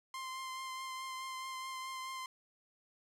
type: tone with vibrato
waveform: sawtooth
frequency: 1046.5 Hz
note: C6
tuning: in tune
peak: -37 dBFS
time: 0.14-2.26 s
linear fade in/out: 2 ms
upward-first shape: triangle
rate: 4.7 Hz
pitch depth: 19 cents each way
effects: low-pass 11000 Hz 12 dB/octave + 13-bit